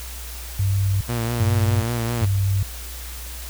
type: tone bursts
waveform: sine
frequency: 98 Hz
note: G2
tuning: in tune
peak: -17 dBFS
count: 3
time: 0.59-2.63 s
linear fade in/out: 5 ms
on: 420 ms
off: 390 ms
type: tone with vibrato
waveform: sawtooth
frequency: 117.1 Hz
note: A#2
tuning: 8 cents sharp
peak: -18 dBFS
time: 1.08-2.26 s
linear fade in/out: 20 ms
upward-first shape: sine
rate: 5 Hz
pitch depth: 45 cents each way
effects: added 60 Hz sine -33 dBFS peak until 3.49 s + white hiss -37 dBFS RMS until 3.49 s